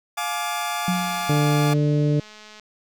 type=chord; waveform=sawtooth; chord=D diminished; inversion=first; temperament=just; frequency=704.8 / 845.8 / 1174.7 Hz; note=F5 / Ab5 / D6; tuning=+16 / +31 / 0 cents; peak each=-25 dBFS; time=0.17-1.74 s; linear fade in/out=10 ms
type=tone with exponential decay; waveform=sine; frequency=181.3 Hz; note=F#3; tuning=35 cents flat; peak=-18 dBFS; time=0.88-1.57 s; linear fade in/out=2 ms; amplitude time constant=150 ms
type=click train; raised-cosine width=0.2 ms; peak=-27 dBFS; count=356; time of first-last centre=0.93-2.597 s; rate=213 Hz
type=harmonic tone; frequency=147.9 Hz; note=D3; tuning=13 cents sharp; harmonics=1 / 2 / 3 / 4; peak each=-18 / -24 / -27 / -31 dBFS; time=1.29-2.2 s; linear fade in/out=5 ms
effects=none